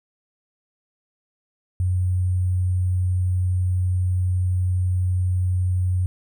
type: tone with sample-and-hold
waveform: sine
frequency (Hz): 91.2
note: F#2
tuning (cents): -24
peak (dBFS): -18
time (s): 1.8-6.06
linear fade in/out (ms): 0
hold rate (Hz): 8820
effects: none